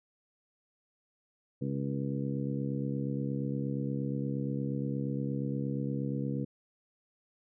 harmonic tone with a mistuned harmonic, 68.5 Hz, C#2, 20 cents flat, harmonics 2 / 3 / 4 / 5 / 6 / 7, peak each -34 / -36 / -37 / -44 / -48 / -42 dBFS, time 1.61-6.45 s, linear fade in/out 10 ms, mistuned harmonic 7, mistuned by +17 cents, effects none

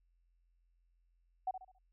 sine tone with echo, 750 Hz, F#5, 23 cents sharp, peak -32 dBFS, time 1.47-1.51 s, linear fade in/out 5 ms, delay 69 ms, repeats 4, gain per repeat -9 dB, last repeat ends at 1.786 s, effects added 43 Hz sine -70 dBFS peak until 1.92 s

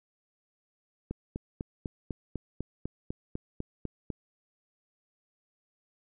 click train, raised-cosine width 3 ms, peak -21 dBFS, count 13, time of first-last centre 1.11-4.103 s, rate 4.01 Hz, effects none

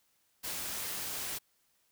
white noise, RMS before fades -38 dBFS, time 0.43-1.39 s, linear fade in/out 20 ms, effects white hiss -73 dBFS RMS until 1.91 s

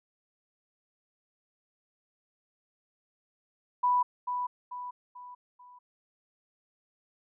sine tone with echo, 987.8 Hz, B5, in tune, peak -22 dBFS, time 3.83-4.03 s, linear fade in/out 10 ms, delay 440 ms, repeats 4, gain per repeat -7 dB, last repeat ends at 5.79 s, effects none

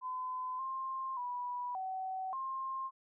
sine tone with pitch steps, 1018 / 1057 / 981 / 756 / 1061 Hz, C6 / C6 / B5 / F#5 / C6, -48 / +17 / -12 / +37 / +24 cents, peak -36 dBFS, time 0.01-2.91 s, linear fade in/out 50 ms, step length 580 ms, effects none

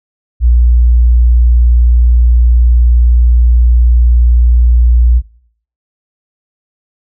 sine tone, 59.6 Hz, A#1, 39 cents sharp, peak -4 dBFS, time 0.4-5.22 s, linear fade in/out 50 ms, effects noise-tail reverb RT60 0.6 s tail -18 dB re dry

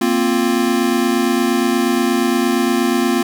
square chord, Bb suspended second, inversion none, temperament equal, 233.1 / 261.6 / 349.2 Hz, Bb3 / C4 / F4, 0 / 0 / 0 cents, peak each -19 dBFS, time 0.01-3.23 s, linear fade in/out 5 ms, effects none

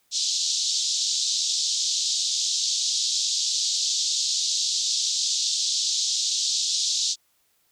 pink band-pass noise, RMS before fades -25 dBFS, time 0.11-7.16 s, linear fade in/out 50 ms, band 3600 to 7200 Hz, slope 48 dB/octave, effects white hiss -67 dBFS RMS until 7.71 s

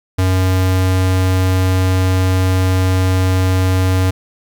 square tone, 93.1 Hz, F#2, 11 cents sharp, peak -12 dBFS, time 0.18-4.11 s, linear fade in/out 10 ms, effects 9-bit

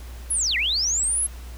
sine linear two-way sweep, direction down then up, 11160 to 1857 to 11160 Hz, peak -20 dBFS, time 0.3-1.27 s, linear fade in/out 10 ms, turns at 0.57 s, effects added 60 Hz sine -35 dBFS peak until 1.57 s + pink hiss -47 dBFS RMS until 1.57 s

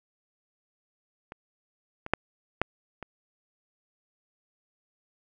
clicks, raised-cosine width 0.5 ms, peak -25 / -22 / -6 / -8 / -23 dBFS, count 5, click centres 1.321 / 2.064 / 2.136 / 2.616 / 3.027 s, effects none

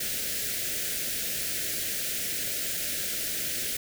white band-stop noise, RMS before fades -31 dBFS, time 0-3.77 s, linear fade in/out 5 ms, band 650 to 1500 Hz, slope 48 dB/octave, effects none

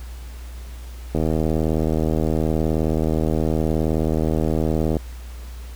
click train, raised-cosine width 2 ms, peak -8 dBFS, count 303, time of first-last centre 1.15-4.968 s, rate 79.1 Hz, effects added 60 Hz sine -32 dBFS peak until 5.75 s + pink hiss -46 dBFS RMS until 5.75 s

